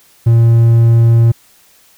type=tone with hard clipping; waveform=triangle; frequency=115.8 Hz; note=A#2; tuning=11 cents flat; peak=-6 dBFS; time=0.26-1.32 s; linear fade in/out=10 ms; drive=6 dB; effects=white hiss -48 dBFS RMS until 1.97 s